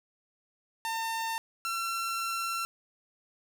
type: tone pair in turn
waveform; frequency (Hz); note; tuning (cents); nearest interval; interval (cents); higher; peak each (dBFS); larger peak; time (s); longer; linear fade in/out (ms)
sawtooth; 904 / 1354.5; A5 / E6; +47 / +47; perfect fifth; 700; second; -27; neither; 0.85-1.38 / 1.65-2.65; second; 0
effects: none